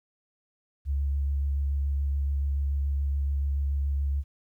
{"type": "tone with vibrato", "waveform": "sine", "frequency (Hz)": 70, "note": "C#2", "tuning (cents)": 18, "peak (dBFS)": -24, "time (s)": [0.85, 4.24], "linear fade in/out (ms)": 50, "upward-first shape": "square", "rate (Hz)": 7, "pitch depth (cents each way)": 13, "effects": ["11-bit"]}